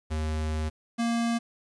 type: tone pair in turn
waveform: square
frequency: 77.78 / 233.1 Hz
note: D#2 / A#3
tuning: 0 / 0 cents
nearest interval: octave + perfect fifth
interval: 1900 cents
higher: second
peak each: -28 / -25 dBFS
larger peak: second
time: 0.1-0.7 / 0.98-1.39 s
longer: first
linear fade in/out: 20 ms
effects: resampled to 22050 Hz + 9-bit